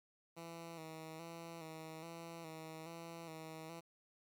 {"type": "tone with vibrato", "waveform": "10% pulse", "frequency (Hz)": 163.2, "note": "E3", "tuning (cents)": -17, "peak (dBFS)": -40, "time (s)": [0.36, 3.81], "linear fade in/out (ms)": 20, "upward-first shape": "square", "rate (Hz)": 1.2, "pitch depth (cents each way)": 40, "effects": ["12-bit"]}